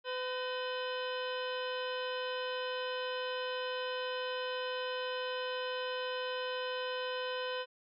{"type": "harmonic tone with a mistuned harmonic", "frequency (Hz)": 506, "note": "B4", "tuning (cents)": 42, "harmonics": [1, 2, 3, 4, 5, 6, 7, 8, 10], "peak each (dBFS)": [-37, -42, -43, -51, -48, -44, -52, -51, -56], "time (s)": [0.04, 7.66], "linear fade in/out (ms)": 50, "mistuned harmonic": 4, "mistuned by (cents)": -140, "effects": []}